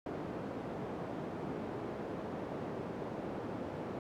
white band-pass noise, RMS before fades -41 dBFS, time 0.06-3.99 s, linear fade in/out 2 ms, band 120 to 510 Hz, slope 12 dB/octave, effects none

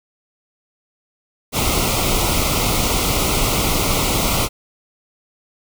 pink band-stop noise, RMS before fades -18 dBFS, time 1.52-4.49 s, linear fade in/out 50 ms, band 1400 to 2000 Hz, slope 96 dB/octave, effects none

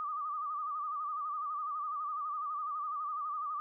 sine tone with vibrato, 1200 Hz, D6, 37 cents sharp, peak -34 dBFS, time 0-3.6 s, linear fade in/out 0 ms, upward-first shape sine, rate 12 Hz, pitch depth 84 cents each way, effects none

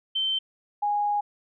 sine tone pair in turn, 3100 / 824.9 Hz, G7 / G#5, -20 / -12 cents, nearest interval octave + major seventh, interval 2292 cents, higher first, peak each -23 / -22 dBFS, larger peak second, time 0.15-0.39 / 0.82-1.21 s, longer second, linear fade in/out 10 ms, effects none

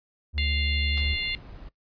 triangle tone with vibrato, 73.7 Hz, D2, 7 cents sharp, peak -23 dBFS, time 0.33-1.17 s, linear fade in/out 50 ms, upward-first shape triangle, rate 12 Hz, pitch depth 26 cents each way
harmonic tone, 698.5 Hz, F5, in tune, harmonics 3 / 4 / 5 / 6, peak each -31 / -31 / -34 / -34 dBFS, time 0.38-1.35 s, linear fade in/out 0 ms
white noise with exponential decay, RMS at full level -32 dBFS, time 0.97-1.09 s, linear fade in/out 5 ms, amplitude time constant 25 ms
brown noise, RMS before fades -41 dBFS, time 1.01-1.69 s, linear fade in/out 5 ms
effects noise-tail reverb RT60 0.1 s tail -18 dB re dry + resampled to 11025 Hz

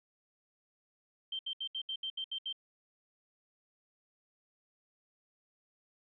sine tone bursts, 3136 Hz, G7, in tune, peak -35 dBFS, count 9, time 1.32-2.527 s, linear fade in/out 5 ms, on 71 ms, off 71 ms, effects none

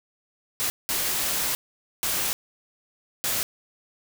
white noise bursts at uneven times, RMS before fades -26 dBFS, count 4, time 0.6-0.7 / 0.89-1.55 / 2.03-2.33 / 3.24-3.43 s, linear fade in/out 0 ms, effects none

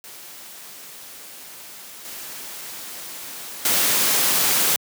white noise with level steps, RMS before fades -40 / -35 / -19 dBFS, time 0.04-4.76 s, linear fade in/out 0 ms, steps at 2.05 / 3.65 s, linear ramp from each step 2 ms, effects high-pass 150 Hz 12 dB/octave

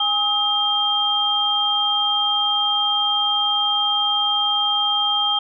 sine tone cluster, 825 / 1269 / 3190 Hz, G#5 / D#6 / G7, -12 / +34 / +30 cents, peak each -24 / -26 / -18 dBFS, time 0-5.39 s, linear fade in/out 5 ms, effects none

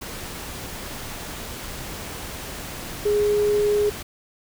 sine tone in noise, 415.3 Hz, G#4, in tune, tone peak -17 dBFS, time 3.05-3.9 s, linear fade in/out 10 ms, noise pink, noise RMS -34 dBFS, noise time 0.01-4.03 s, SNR +14 dB, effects none

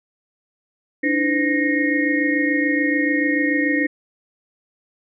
sine tone cluster, 291.2 / 318.1 / 509 / 1860 / 2158 Hz, D4 / D#4 / C5 / A#6 / C#7, -15 / +38 / -48 / -4 / -47 cents, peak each -20 / -25 / -27 / -21 / -27 dBFS, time 1.03-3.87 s, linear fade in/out 10 ms, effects none

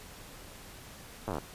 slowing click train, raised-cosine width 1 ms, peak -20 dBFS, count 10, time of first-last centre 1.28-1.383 s, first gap 9 ms, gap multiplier 1.06, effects pink hiss -49 dBFS RMS until 1.54 s + resampled to 32000 Hz

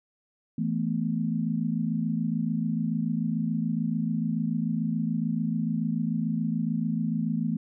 sine chord, E suspended fourth, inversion none, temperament equal, 164.81 / 220 / 246.9 Hz, E3 / A3 / B3, 0 / 0 / 0 cents, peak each -29 / -28 / -31 dBFS, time 0.58-7.57 s, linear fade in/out 5 ms, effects none

